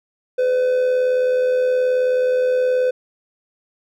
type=tone with amplitude modulation; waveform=triangle; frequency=505 Hz; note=B4; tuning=39 cents sharp; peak=-11 dBFS; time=0.38-2.91 s; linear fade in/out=10 ms; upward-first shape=sine; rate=78.9 Hz; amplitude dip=40%; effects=none